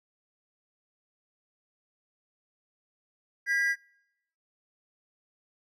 triangle tone pair together, 1626.7 / 1960 Hz, G#6 / B6, -36 / -14 cents, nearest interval minor third, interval 322 cents, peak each -25 dBFS, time 3.46-3.76 s, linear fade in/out 50 ms, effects noise-tail reverb RT60 0.8 s tail -25 dB re dry

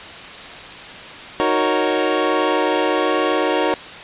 25% pulse chord, D# minor seventh, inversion none, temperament equal, 311.1 / 370 / 466.2 / 554.4 Hz, D#4 / F#4 / A#4 / C#5, 0 / 0 / 0 / 0 cents, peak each -18 dBFS, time 1.4-3.74 s, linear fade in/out 0 ms, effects white hiss -34 dBFS RMS until 4.03 s + resampled to 8000 Hz

